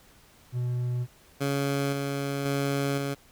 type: tone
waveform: triangle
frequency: 123.1 Hz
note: B2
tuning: 5 cents flat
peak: -24 dBFS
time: 0.52-1.07 s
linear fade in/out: 50 ms
type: tone with tremolo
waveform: 15% pulse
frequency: 139.8 Hz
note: C#3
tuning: 15 cents sharp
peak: -19 dBFS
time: 1.4-3.15 s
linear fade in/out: 20 ms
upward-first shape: square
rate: 0.95 Hz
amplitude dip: 30%
effects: pink hiss -57 dBFS RMS until 3.31 s